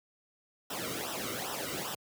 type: noise with flanger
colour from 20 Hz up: pink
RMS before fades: -37 dBFS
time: 0.7-1.95 s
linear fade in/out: 5 ms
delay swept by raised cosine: 0.44 to 1.21 ms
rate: 2.5 Hz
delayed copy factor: -0.8
effects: high-pass 100 Hz 12 dB/octave